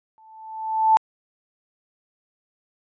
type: tone with exponential growth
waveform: sine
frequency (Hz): 880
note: A5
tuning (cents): 0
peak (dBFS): -10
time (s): 0.18-0.97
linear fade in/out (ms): 0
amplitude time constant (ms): 170
effects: resampled to 16000 Hz